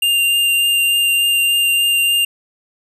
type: tone with vibrato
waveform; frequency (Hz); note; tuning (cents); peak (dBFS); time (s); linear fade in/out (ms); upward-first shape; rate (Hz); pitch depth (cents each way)
square; 2794; F7; 0; -13; 0.02-2.25; 5; triangle; 3.4; 10
effects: none